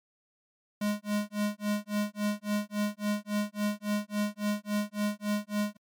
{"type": "tone with tremolo", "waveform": "square", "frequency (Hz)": 207.7, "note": "G#3", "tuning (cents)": 0, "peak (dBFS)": -26, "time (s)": [0.81, 5.77], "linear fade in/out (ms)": 5, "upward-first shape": "sine", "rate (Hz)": 3.6, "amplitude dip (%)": 100, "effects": ["MP3 96 kbps"]}